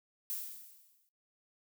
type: noise with exponential decay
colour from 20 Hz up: violet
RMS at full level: -36 dBFS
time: 0.3-1.09 s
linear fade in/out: 0 ms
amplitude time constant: 170 ms
effects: noise-tail reverb RT60 0.2 s tail -22 dB re dry